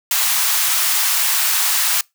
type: high-pass noise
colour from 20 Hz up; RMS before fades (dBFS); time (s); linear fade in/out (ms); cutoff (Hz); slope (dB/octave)
white; -17; 0.11-2.01; 2; 840; 24
effects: noise-tail reverb RT60 0.2 s tail -25 dB re dry